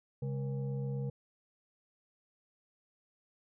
sine tone with frequency modulation, 136 Hz, C#3, 33 cents flat, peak -33 dBFS, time 0.22-1.1 s, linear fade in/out 5 ms, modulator 340 Hz, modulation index 0.64, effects none

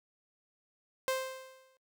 sawtooth tone with exponential decay, 523.3 Hz, C5, in tune, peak -24 dBFS, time 1.08-1.77 s, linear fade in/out 0 ms, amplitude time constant 150 ms, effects noise-tail reverb RT60 0.1 s tail -25 dB re dry

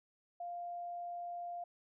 sine tone, 698.5 Hz, F5, in tune, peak -40 dBFS, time 0.4-1.64 s, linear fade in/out 5 ms, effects none

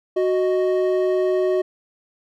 triangle tone pair together, 370.2 / 621 Hz, F#4 / D#5, +1 / -3 cents, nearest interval major sixth, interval 896 cents, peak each -16 / -21 dBFS, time 0.16-1.62 s, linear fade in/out 10 ms, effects none

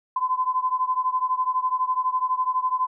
sine beating tone pair, 1016 / 1028 Hz, B5 / C6, +49 / -31 cents, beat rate 12 Hz, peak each -23 / -25 dBFS, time 0.16-2.87 s, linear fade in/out 5 ms, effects none

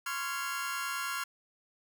sawtooth chord, Db major seventh, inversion third, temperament just, 1039.4 / 1108.7 / 1385.9 / 1663.1 Hz, C6 / Db6 / F6 / Ab6, -12 / 0 / -14 / +2 cents, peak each -37 / -37 / -32 / -37 dBFS, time 0.06-1.24 s, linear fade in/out 5 ms, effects none

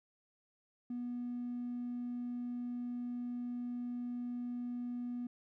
triangle tone, 243.5 Hz, B3, 24 cents flat, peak -34 dBFS, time 0.9-5.27 s, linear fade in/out 5 ms, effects tanh soft clip ceiling -34 dBFS

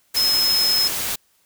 sine tone in noise, 5160 Hz, E8, 38 cents flat, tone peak -16 dBFS, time 0.16-0.88 s, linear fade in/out 10 ms, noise white, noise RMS -25 dBFS, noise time 0.14-1.16 s, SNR +6 dB, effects white hiss -62 dBFS RMS until 1.45 s

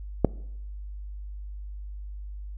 click, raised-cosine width 2 ms, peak -4 dBFS, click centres 0.247 s, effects noise-tail reverb RT60 0.8 s tail -22 dB re dry + added 50 Hz sine -35 dBFS peak until 2.57 s

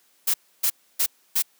blue noise bursts, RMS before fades -21 dBFS, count 4, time 0.27-1.424 s, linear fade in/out 10 ms, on 71 ms, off 290 ms, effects white hiss -62 dBFS RMS until 1.59 s + high-pass 200 Hz 12 dB/octave

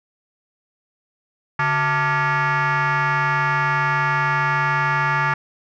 sine tone with frequency modulation, 143.4 Hz, D3, 41 cents flat, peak -15 dBFS, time 1.59-5.34 s, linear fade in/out 5 ms, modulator 515 Hz, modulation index 3.6, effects tanh soft clip ceiling -14 dBFS

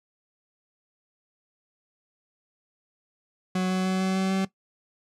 40% pulse tone with pitch steps, 185 / 186.29 / 187.58 / 188.89 / 190.2 / 191.52 Hz, F#3 / F#3 / F#3 / F#3 / F#3 / G3, 0 / +12 / +24 / +36 / +48 / -40 cents, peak -22 dBFS, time 3.55-4.45 s, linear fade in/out 5 ms, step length 150 ms, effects noise-tail reverb RT60 0.1 s tail -17 dB re dry + low-pass 8000 Hz 12 dB/octave

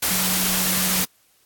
sine tone in noise, 185 Hz, F#3, in tune, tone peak -27 dBFS, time 0.1-1.04 s, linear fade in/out 10 ms, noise white, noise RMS -21 dBFS, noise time 0.02-1.05 s, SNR -9 dB, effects white hiss -60 dBFS RMS until 1.45 s + AAC 64 kbps

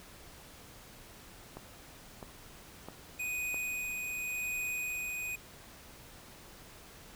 click train, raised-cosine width 1 ms, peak -29 dBFS, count 4, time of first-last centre 1.57-3.544 s, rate 1.52 Hz
square tone with tremolo, 2489 Hz, D#7, in tune, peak -34 dBFS, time 3.19-5.36 s, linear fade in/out 10 ms, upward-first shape sine, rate 0.88 Hz, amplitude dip 25%
effects pink hiss -53 dBFS RMS until 7.15 s

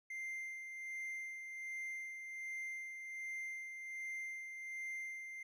triangle tone with tremolo, 2093 Hz, C7, in tune, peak -39 dBFS, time 0.1-5.43 s, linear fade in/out 5 ms, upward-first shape sine, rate 1.3 Hz, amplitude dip 45%, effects none

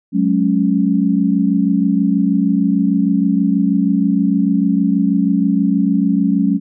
sine chord, F# suspended second, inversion none, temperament equal with one note detuned, 185 / 211.4 / 277.2 Hz, F#3 / G#3 / C#4, 0 / +31 / 0 cents, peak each -16 dBFS, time 0.12-6.6 s, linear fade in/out 50 ms, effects none

